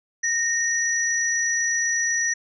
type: tone pair together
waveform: sine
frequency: 1847 / 5864 Hz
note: A#6 / F#8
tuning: -16 / -16 cents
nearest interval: octave + minor sixth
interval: 2000 cents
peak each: -23 dBFS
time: 0.23-2.34 s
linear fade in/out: 10 ms
effects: none